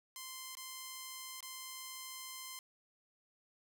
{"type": "tone with dropouts", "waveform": "5% pulse", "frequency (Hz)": 1041, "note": "C6", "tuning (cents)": -9, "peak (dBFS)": -33, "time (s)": [0.16, 2.59], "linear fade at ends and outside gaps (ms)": 1, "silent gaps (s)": [[0.552, 0.57], [1.406, 1.427]], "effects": []}